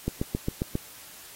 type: click train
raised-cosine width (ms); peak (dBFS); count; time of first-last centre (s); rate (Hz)
3; -13; 6; 0.08-0.754; 7.42
effects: white hiss -47 dBFS RMS until 1.35 s + AAC 48 kbps